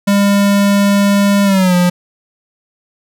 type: tone with pitch glide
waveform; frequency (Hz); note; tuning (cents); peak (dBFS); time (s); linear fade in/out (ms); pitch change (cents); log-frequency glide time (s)
square; 200.9 to 177.95; G3 to F3; +43 to +33; -9; 0.07-1.9; 10; -210; 1.44-1.75
effects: none